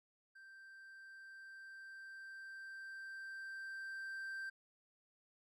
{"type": "tone with level ramp", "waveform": "triangle", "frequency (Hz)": 1568, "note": "G6", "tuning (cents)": 0, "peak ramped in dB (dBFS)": [-54, -40], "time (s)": [0.35, 4.5], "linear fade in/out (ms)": 10, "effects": []}